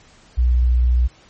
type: tone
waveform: sine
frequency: 61.1 Hz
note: B1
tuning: 18 cents flat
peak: -12 dBFS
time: 0.37-1.08 s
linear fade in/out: 20 ms
effects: pink hiss -50 dBFS RMS until 1.29 s + MP3 32 kbps

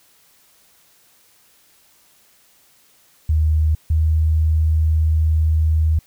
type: tone pair in turn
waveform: sine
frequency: 77.78 / 78.82 Hz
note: D#2 / D#2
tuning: 0 / +23 cents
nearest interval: unison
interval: 23 cents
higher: second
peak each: -13 dBFS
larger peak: neither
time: 3.29-3.75 / 3.9-5.99 s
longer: second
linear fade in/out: 5 ms
effects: white hiss -55 dBFS RMS until 6.06 s

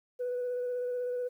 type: tone with vibrato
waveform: sine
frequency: 493.9 Hz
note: B4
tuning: in tune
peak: -29 dBFS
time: 0.19-1.29 s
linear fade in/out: 20 ms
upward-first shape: square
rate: 16 Hz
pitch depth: 12 cents each way
effects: tanh soft clip ceiling -28 dBFS + 11-bit

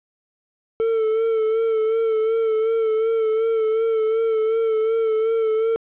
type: tone with vibrato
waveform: triangle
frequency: 445.2 Hz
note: A4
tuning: 20 cents sharp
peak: -15 dBFS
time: 0.8-5.76 s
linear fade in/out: 0 ms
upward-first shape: sine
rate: 2.7 Hz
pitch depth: 36 cents each way
effects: resampled to 8000 Hz + 9-bit

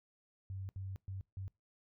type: tone bursts at uneven times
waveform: sine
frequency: 96 Hz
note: G2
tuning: 36 cents flat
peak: -40 dBFS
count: 4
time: 0.5-0.69 / 0.76-0.96 / 1.08-1.21 / 1.37-1.48 s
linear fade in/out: 0 ms
effects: noise-tail reverb RT60 0.2 s tail -23 dB re dry

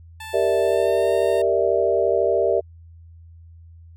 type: tone with pitch glide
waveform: 15% pulse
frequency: 880 to 914.7 Hz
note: A5 to A#5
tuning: 0 to -33 cents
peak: -27 dBFS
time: 0.2-1.42 s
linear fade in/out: 5 ms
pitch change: +67 cents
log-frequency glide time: 0.58-1.12 s
type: chord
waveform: sine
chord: E half-diminished seventh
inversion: first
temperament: equal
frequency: 392 / 466.2 / 587.3 / 659.3 Hz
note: G4 / Bb4 / D5 / E5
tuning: 0 / 0 / 0 / 0 cents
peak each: -22 dBFS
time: 0.33-2.61 s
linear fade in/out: 20 ms
effects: added 83 Hz sine -42 dBFS peak until 3.96 s

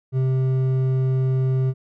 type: tone with hard clipping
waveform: triangle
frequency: 130.81 Hz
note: C3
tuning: in tune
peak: -19 dBFS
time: 0.12-1.74 s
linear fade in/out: 50 ms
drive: 10 dB
effects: none

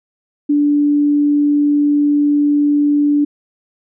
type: tone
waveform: sine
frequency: 291.6 Hz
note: D4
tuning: 12 cents flat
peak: -10 dBFS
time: 0.49-3.25 s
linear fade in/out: 10 ms
effects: none

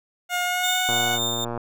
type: tone with pitch glide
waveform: 15% pulse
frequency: 715 to 736.4 Hz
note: F5 to F#5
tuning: +41 to -8 cents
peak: -16 dBFS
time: 0.29-1.19 s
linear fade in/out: 50 ms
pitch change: +51 cents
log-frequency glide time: 0.43-0.8 s
type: tone with tremolo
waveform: 30% pulse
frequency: 3628 Hz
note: A#7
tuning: 48 cents flat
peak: -20 dBFS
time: 0.63-1.45 s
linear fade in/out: 10 ms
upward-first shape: triangle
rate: 3.7 Hz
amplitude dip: 45%
type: click train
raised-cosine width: 1 ms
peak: -16 dBFS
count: 82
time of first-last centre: 0.89-1.576 s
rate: 118 Hz
effects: none

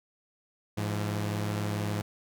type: tone pair together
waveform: sawtooth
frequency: 104.47 / 170 Hz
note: G#2 / F3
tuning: +11 / -46 cents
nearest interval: minor sixth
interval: 843 cents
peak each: -26 / -32 dBFS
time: 0.77-2.02 s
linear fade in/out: 10 ms
effects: none

